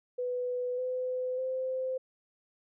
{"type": "tone with pitch steps", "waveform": "sine", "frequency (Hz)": [495.9, 506.9, 518.2], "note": ["B4", "B4", "C5"], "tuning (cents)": [7, 45, -17], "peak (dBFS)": -30, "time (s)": [0.18, 1.98], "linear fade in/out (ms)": 10, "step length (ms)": 600, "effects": []}